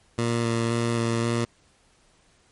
15% pulse tone with vibrato, 116.54 Hz, A#2, in tune, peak -16 dBFS, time 0.18-1.45 s, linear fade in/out 5 ms, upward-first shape square, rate 1.9 Hz, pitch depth 12 cents each way, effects pink hiss -61 dBFS RMS until 2.51 s + MP3 48 kbps

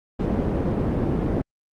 white low-pass noise, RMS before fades -23 dBFS, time 0.19-1.42 s, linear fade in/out 10 ms, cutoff 320 Hz, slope 12 dB/octave, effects Opus 48 kbps

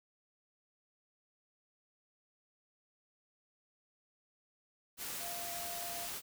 sine tone in noise, 693 Hz, F5, 14 cents flat, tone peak -45 dBFS, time 5.19-6.09 s, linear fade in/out 50 ms, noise white, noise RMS -42 dBFS, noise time 4.97-6.22 s, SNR -6 dB, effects none

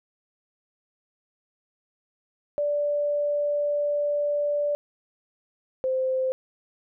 sine tone pair in turn, 584 / 520.3 Hz, D5 / C5, -10 / -10 cents, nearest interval major second, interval 200 cents, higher first, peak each -22 dBFS, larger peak neither, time 2.58-4.75 / 5.84-6.32 s, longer first, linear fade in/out 0 ms, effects none

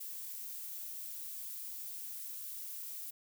violet noise, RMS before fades -44 dBFS, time 0-3.11 s, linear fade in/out 10 ms, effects none

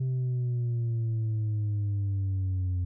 sine exponential sweep, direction down, 130.81 to 89.5 Hz, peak -23 dBFS, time 0-2.85 s, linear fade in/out 10 ms, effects tanh soft clip ceiling -25 dBFS

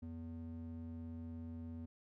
triangle ring-modulated tone, 164.81 Hz, E3, in tune, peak -39 dBFS, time 0.02-1.86 s, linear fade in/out 10 ms, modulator 78.2 Hz, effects none

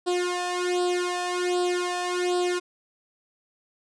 sawtooth tone with flanger, 357.2 Hz, F4, 39 cents sharp, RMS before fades -26 dBFS, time 0.06-2.6 s, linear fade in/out 20 ms, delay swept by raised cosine 0.23 to 1.17 ms, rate 1.3 Hz, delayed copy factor +0.9, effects resampled to 22050 Hz

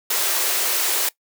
white high-pass noise, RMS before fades -21 dBFS, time 0.1-1.09 s, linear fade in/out 5 ms, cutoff 320 Hz, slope 48 dB/octave, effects noise-tail reverb RT60 0.1 s tail -20 dB re dry

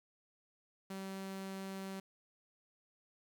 sawtooth tone, 192.7 Hz, G3, 29 cents flat, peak -38 dBFS, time 0.9-2 s, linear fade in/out 5 ms, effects 11-bit

